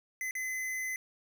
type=tone with dropouts; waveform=square; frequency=2035 Hz; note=C7; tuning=49 cents flat; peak=-34 dBFS; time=0.21-0.96 s; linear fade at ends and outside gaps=1 ms; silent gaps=0.31-0.352 s; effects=none